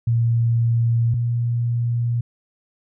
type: tone pair in turn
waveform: sine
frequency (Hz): 116.54 / 118.71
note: A#2 / A#2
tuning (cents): 0 / +32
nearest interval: unison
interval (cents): 32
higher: second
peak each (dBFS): -15 / -18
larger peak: first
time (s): 0.07-1.14 / 1.14-2.21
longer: neither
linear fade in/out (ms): 5
effects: none